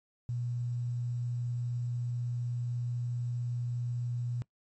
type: tone with quantisation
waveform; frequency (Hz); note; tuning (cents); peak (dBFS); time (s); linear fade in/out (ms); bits
sine; 120.9; B2; -36; -31; 0.29-4.42; 0; 10
effects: noise-tail reverb RT60 0.1 s tail -21 dB re dry + MP3 32 kbps